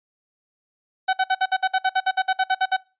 30% pulse tone bursts, 756 Hz, F#5, 37 cents sharp, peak -14 dBFS, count 16, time 1.08-2.767 s, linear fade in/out 10 ms, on 52 ms, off 57 ms, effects noise-tail reverb RT60 0.3 s tail -23 dB re dry + resampled to 8000 Hz

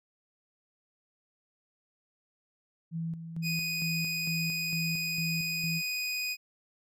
sine tone with tremolo, 164.81 Hz, E3, in tune, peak -31 dBFS, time 2.91-5.82 s, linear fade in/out 50 ms, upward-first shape square, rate 2.2 Hz, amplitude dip 60%
25% pulse tone, 2489 Hz, D#7, in tune, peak -27 dBFS, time 3.42-6.37 s, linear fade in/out 50 ms
effects none

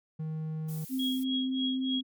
triangle tone, 157.2 Hz, D#3, 18 cents sharp, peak -30 dBFS, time 0.19-0.85 s, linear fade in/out 10 ms
violet noise, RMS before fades -45 dBFS, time 0.68-1.24 s, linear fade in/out 10 ms
sine tone with vibrato, 260.2 Hz, C4, 9 cents flat, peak -28 dBFS, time 0.89-2.03 s, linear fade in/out 50 ms, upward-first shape triangle, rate 3.4 Hz, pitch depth 11 cents each way
sine tone with tremolo, 3302 Hz, G#7, 11 cents flat, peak -29 dBFS, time 0.99-2.01 s, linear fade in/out 5 ms, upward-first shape triangle, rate 3.4 Hz, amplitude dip 100%
effects MP3 96 kbps

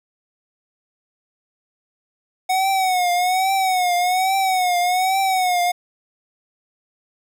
square tone with vibrato, 740 Hz, F#5, in tune, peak -17 dBFS, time 2.49-5.72 s, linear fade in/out 10 ms, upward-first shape triangle, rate 1.2 Hz, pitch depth 94 cents each way, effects 9-bit

